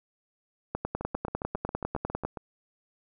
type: two click trains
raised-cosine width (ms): 1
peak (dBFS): -15 / -22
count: 16 / 11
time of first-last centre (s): 0.75-2.25 / 1.01-2.372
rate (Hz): 10 / 7.34
effects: none